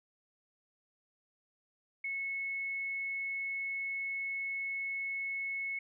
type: tone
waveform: sine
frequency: 2195 Hz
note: C#7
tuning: 18 cents flat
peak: -34 dBFS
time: 2.04-5.79 s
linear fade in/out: 5 ms
effects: none